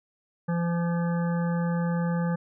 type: harmonic tone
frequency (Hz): 171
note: F3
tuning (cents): -36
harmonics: 1 / 3 / 5 / 7 / 9 / 10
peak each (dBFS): -24 / -34 / -38 / -41 / -43 / -44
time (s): 0.48-2.36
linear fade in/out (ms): 10
effects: none